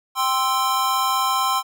square chord, C major, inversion second, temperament equal, 784 / 1046.5 / 1318.5 Hz, G5 / C6 / E6, 0 / 0 / 0 cents, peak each -26 / -21 / -26 dBFS, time 0.15-1.63 s, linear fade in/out 50 ms, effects none

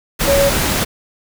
sine tone in noise, 558 Hz, C#5, 11 cents sharp, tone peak -11 dBFS, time 0.27-0.5 s, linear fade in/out 20 ms, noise pink, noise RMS -17 dBFS, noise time 0.19-0.85 s, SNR +3 dB, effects none

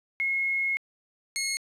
sine / 15% pulse tone pair in turn, 2166 / 2166 Hz, C#7 / C#7, -41 / -41 cents, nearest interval unison, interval 0 cents, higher neither, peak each -24 / -21 dBFS, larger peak second, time 0.2-0.77 / 1.36-1.57 s, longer first, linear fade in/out 0 ms, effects resampled to 32000 Hz + 10-bit

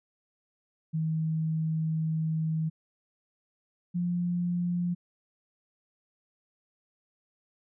sine tone pair in turn, 159.2 / 175.45 Hz, D#3 / F3, +40 / +8 cents, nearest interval major second, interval 168 cents, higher second, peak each -26 dBFS, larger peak neither, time 0.93-2.7 / 3.94-4.95 s, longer first, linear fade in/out 20 ms, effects none

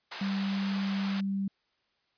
pink high-pass noise, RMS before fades -39 dBFS, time 0.11-1.21 s, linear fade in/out 10 ms, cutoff 820 Hz, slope 12 dB/octave
sine tone, 196 Hz, G3, in tune, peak -28 dBFS, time 0.21-1.48 s, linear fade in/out 5 ms
effects white hiss -74 dBFS RMS until 2.17 s + resampled to 11025 Hz

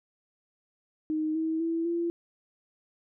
sine tone with pitch steps, 311 / 320.5 / 330.3 / 340.3 Hz, D#4 / E4 / E4 / F4, -1 / -49 / +4 / -45 cents, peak -26 dBFS, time 1.1-2.1 s, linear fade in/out 0 ms, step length 250 ms, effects none

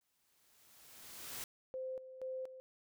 white noise with exponential growth, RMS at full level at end -43 dBFS, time 0.01-1.44 s, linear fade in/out 2 ms, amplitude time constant 310 ms
sine tone with tremolo, 519 Hz, C5, 14 cents flat, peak -39 dBFS, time 1.74-2.6 s, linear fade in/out 0 ms, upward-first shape square, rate 2.1 Hz, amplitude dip 70%
effects none

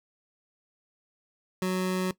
25% pulse tone, 185 Hz, F#3, in tune, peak -22 dBFS, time 1.62-2.11 s, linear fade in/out 2 ms, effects noise-tail reverb RT60 0.1 s tail -18 dB re dry

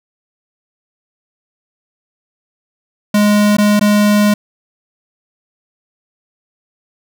square tone with dropouts, 207.7 Hz, G#3, in tune, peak -9 dBFS, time 3.14-4.34 s, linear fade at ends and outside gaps 5 ms, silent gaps 3.569-3.583 / 3.795-3.81 s, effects none

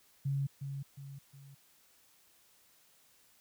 sine tone with echo, 138.59 Hz, C#3, in tune, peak -30 dBFS, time 0.25-0.47 s, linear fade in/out 10 ms, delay 360 ms, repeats 3, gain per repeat -7 dB, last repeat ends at 1.55 s, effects white hiss -66 dBFS RMS until 3.4 s

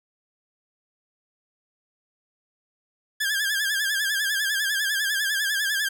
sawtooth tone with vibrato, 1661.2 Hz, G#6, in tune, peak -19 dBFS, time 3.2-5.89 s, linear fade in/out 10 ms, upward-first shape sine, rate 10 Hz, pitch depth 94 cents each way, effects none

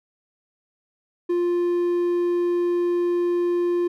triangle tone, 350 Hz, F4, 4 cents sharp, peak -17 dBFS, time 1.29-3.88 s, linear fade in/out 10 ms, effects none

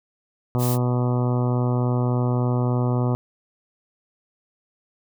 harmonic tone, 123.47 Hz, B2, in tune, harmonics 1 / 2 / 3 / 4 / 5 / 6 / 7 / 8 / 9 / 10, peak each -20 / -26 / -30 / -32 / -34 / -36 / -37 / -38 / -39 / -40 dBFS, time 0.55-3.15 s, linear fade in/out 0 ms
blue noise, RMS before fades -30 dBFS, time 0.58-0.78 s, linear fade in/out 50 ms
effects none

